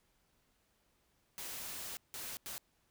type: noise bursts at uneven times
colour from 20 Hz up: white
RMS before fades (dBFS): -44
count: 3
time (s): 1.38-1.97 / 2.14-2.37 / 2.46-2.58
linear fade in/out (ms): 0
effects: pink hiss -75 dBFS RMS until 2.9 s